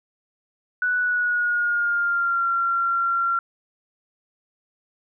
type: tone with pitch glide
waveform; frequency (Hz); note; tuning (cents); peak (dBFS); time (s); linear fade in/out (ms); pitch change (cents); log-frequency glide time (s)
sine; 1480 to 1372.9; F#6 to F6; 0 to -30; -19; 0.82-3.39; 2; -130; 0.98-2.46
effects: none